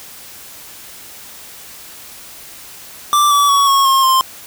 square tone with pitch steps, 1174.7 / 1148.5 / 1122.9 / 1097.9 / 1073.5 / 1049.6 Hz, D6 / D6 / C#6 / C#6 / C6 / C6, 0 / -39 / +22 / -17 / +44 / +5 cents, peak -10 dBFS, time 3.13-4.21 s, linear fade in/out 0 ms, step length 180 ms, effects white hiss -36 dBFS RMS until 4.46 s

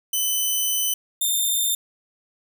5% pulse tone pair in turn, 3020 / 3611 Hz, F#7 / A7, +35 / +44 cents, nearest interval minor third, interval 309 cents, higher second, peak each -12 dBFS, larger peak neither, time 0.13-0.94 / 1.21-1.75 s, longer first, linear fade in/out 5 ms, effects none

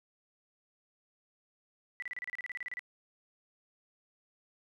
sine tone bursts, 1975.5 Hz, B6, in tune, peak -36 dBFS, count 15, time 2-2.793 s, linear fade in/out 0 ms, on 23 ms, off 32 ms, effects none

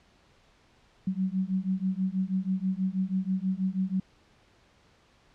sine beating tone pair, 185.5 / 191.7 Hz, F#3 / G3, +5 / -38 cents, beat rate 6.2 Hz, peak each -29 dBFS, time 1.07-4 s, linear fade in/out 5 ms, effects pink hiss -62 dBFS RMS until 5.34 s + low-pass 5000 Hz 12 dB/octave

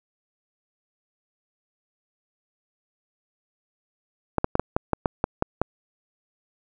clicks, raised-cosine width 1 ms, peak -6 dBFS, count 10, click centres 4.383 / 4.444 / 4.554 / 4.596 / 4.765 / 4.933 / 5.058 / 5.241 / 5.424 / 5.616 s, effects none

